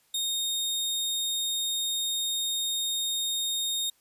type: tone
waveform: sawtooth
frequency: 3700 Hz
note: A#7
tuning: 14 cents flat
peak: -24 dBFS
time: 0.14-3.9 s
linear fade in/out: 5 ms
effects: white hiss -66 dBFS RMS until 4 s + resampled to 32000 Hz